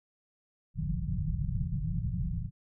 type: low-pass noise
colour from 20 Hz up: white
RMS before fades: -32 dBFS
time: 0.74-2.51 s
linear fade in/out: 50 ms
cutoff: 180 Hz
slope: 96 dB/octave
effects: none